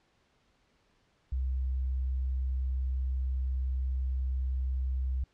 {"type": "tone", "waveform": "sine", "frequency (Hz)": 64.7, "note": "C2", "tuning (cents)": -19, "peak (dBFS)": -28, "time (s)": [1.32, 5.24], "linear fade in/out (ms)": 5, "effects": ["pink hiss -70 dBFS RMS until 5.33 s", "low-pass 5000 Hz 12 dB/octave"]}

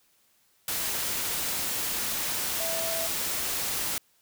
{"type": "tone in noise", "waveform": "sine", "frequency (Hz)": 659.3, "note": "E5", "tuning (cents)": 0, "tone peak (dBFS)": -33, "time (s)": [2.6, 3.07], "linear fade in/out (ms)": 2, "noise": "white", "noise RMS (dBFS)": -30, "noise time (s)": [0.68, 3.98], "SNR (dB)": -6, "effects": ["white hiss -66 dBFS RMS until 4.21 s"]}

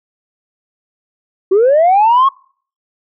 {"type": "linear sweep", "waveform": "sine", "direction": "up", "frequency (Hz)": [362.6, 1108.7], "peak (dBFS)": -5, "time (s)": [1.51, 2.29], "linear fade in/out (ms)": 10, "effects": ["noise-tail reverb RT60 0.5 s tail -26 dB re dry", "tanh soft clip ceiling -4 dBFS"]}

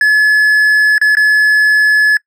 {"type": "tone with dropouts", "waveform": "triangle", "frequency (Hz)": 1711, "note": "A6", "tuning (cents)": -49, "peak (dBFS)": -4, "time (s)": [0.01, 2.17], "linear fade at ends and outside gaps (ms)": 2, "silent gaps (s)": [[0.981, 1.014], [1.152, 1.169]], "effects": ["noise-tail reverb RT60 0.1 s tail -25 dB re dry"]}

